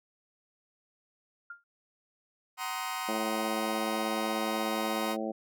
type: tone with exponential decay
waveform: sine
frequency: 1401 Hz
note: F6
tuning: 5 cents sharp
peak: -37 dBFS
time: 1.5-1.64 s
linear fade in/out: 5 ms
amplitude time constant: 30 ms
type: chord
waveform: sawtooth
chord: C half-diminished seventh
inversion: second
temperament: just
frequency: 753.5 / 941.9 / 1046.5 / 1255.8 Hz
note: Gb5 / Bb5 / C6 / Eb6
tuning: +31 / +18 / 0 / +16 cents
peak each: -35 dBFS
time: 2.57-5.17 s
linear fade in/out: 50 ms
type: harmonic tone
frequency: 110 Hz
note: A2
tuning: in tune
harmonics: 2 / 3 / 4 / 5 / 6 / 7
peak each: -36 / -37 / -41 / -37 / -40 / -41 dBFS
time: 3.08-5.32 s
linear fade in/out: 10 ms
effects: none